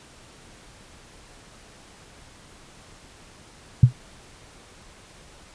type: tone with exponential decay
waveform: sine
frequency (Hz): 123.47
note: B2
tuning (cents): 0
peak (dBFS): -4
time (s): 3.83-3.93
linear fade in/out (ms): 5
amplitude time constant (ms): 20
effects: pink hiss -49 dBFS RMS until 5.54 s + resampled to 22050 Hz